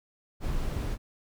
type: noise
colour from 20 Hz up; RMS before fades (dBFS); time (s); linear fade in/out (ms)
brown; -30; 0.4-0.98; 50
effects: none